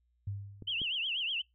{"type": "tone with exponential decay", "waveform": "sine", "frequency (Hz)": 100, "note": "G2", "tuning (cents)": 35, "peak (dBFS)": -32, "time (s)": [0.27, 0.92], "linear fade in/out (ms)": 5, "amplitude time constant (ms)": 140}
{"type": "clicks", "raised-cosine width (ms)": 3, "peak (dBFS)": [-33, -30], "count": 2, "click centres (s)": [0.623, 0.817]}
{"type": "tone with vibrato", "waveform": "sine", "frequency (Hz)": 2951, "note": "F#7", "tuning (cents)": -5, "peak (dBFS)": -31, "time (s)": [0.67, 1.42], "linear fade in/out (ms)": 10, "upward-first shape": "triangle", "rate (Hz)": 8.2, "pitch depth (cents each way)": 210}
{"effects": ["noise-tail reverb RT60 0.2 s tail -26 dB re dry", "added 60 Hz sine -70 dBFS peak until 1.54 s"]}